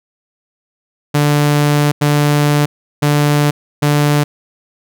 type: tone bursts at uneven times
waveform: sawtooth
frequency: 146.83 Hz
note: D3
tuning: in tune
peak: -6 dBFS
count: 4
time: 1.14-1.92 / 2.01-2.66 / 3.02-3.51 / 3.82-4.24 s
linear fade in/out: 10 ms
effects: none